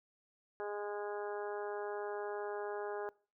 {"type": "harmonic tone", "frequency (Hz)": 206.2, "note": "G#3", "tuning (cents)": -12, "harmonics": [2, 3, 4, 5, 6, 7, 8], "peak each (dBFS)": [-40, -46, -45, -51, -53, -52, -52], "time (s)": [0.6, 3.09], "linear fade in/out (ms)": 0, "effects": ["noise-tail reverb RT60 0.4 s tail -23 dB re dry"]}